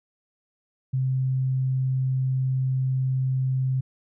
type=tone; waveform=sine; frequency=130.81 Hz; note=C3; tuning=in tune; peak=-21 dBFS; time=0.93-3.81 s; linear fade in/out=10 ms; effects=none